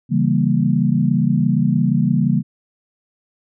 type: chord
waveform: sine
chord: C# diminished seventh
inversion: none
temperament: equal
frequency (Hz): 138.59 / 164.81 / 196 / 233.1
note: C#3 / E3 / G3 / Bb3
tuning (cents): 0 / 0 / 0 / 0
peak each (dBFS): -19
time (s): 0.09-2.43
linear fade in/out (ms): 50
effects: none